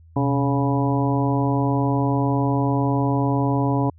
harmonic tone with a mistuned harmonic, 140 Hz, C#3, 18 cents sharp, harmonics 1 / 2 / 3 / 4 / 5 / 6 / 7, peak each -21 / -22 / -29 / -31 / -30 / -31 / -28 dBFS, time 0.16-3.9 s, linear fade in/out 5 ms, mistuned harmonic 1, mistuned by -140 cents, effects added 82 Hz sine -46 dBFS peak until 3.98 s

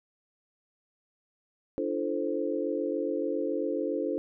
sine chord, D minor seventh, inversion none, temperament equal with one note detuned, 293.7 / 340.9 / 440 / 523.3 Hz, D4 / F4 / A4 / C5, 0 / -42 / 0 / 0 cents, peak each -33 dBFS, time 1.78-4.18 s, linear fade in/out 0 ms, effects none

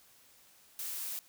blue noise, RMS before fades -39 dBFS, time 0.79-1.19 s, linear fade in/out 0 ms, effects white hiss -62 dBFS RMS until 1.28 s

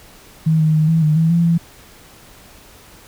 sine tone with pitch steps, 159.2 / 156.3 / 155.2 / 162.8 / 152.9 / 162.3 / 169.6 / 167.9 Hz, D#3 / D#3 / D#3 / E3 / D#3 / E3 / E3 / E3, +40 / +8 / -4 / -21 / -30 / -27 / +50 / +32 cents, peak -11 dBFS, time 0.46-1.58 s, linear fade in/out 10 ms, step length 140 ms, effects pink hiss -44 dBFS RMS until 3.07 s

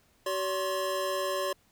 square tone cluster, 379.4 / 570 / 1061 Hz, F#4 / C#5 / C6, +43 / +48 / +24 cents, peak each -36 / -32 / -35 dBFS, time 0.26-1.53 s, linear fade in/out 5 ms, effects pink hiss -66 dBFS RMS until 1.71 s

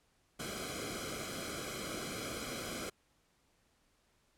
pink noise with comb filter, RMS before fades -41 dBFS, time 0.39-2.9 s, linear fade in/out 10 ms, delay 1.1 ms, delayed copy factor -0.9, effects pink hiss -73 dBFS RMS until 4.37 s + low-pass 11000 Hz 12 dB/octave

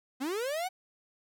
45% pulse linear sweep, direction up, 245.9 to 766 Hz, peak -31 dBFS, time 0.2-0.69 s, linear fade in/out 20 ms, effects none

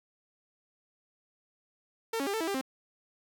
sawtooth tone with pitch steps, 452.8 / 276.5 / 399.2 / 444.5 / 326.5 / 397.3 / 264.1 Hz, A4 / C#4 / G4 / A4 / E4 / G4 / C4, +50 / -4 / +32 / +18 / -17 / +23 / +16 cents, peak -26 dBFS, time 2.13-2.613 s, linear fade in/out 5 ms, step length 69 ms, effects none

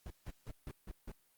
brown noise bursts, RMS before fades -44 dBFS, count 6, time 0.06-1.118 s, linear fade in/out 2 ms, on 43 ms, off 160 ms, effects white hiss -72 dBFS RMS until 1.37 s + Opus 48 kbps

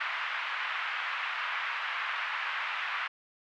pink band-pass noise, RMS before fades -34 dBFS, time 0-3.08 s, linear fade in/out 10 ms, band 1100 to 2700 Hz, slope 24 dB/octave, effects none

